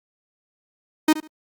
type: tone with echo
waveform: 45% pulse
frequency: 310.4 Hz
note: D#4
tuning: 4 cents flat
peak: -13 dBFS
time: 1.08-1.13 s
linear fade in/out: 5 ms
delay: 73 ms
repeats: 2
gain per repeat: -14 dB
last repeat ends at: 1.276 s
effects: Opus 48 kbps